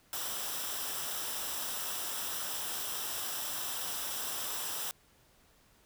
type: noise with comb filter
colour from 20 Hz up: white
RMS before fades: -37 dBFS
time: 0.13-4.91 s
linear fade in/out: 0 ms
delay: 0.45 ms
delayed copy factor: -0.55
effects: pink hiss -65 dBFS RMS until 5.85 s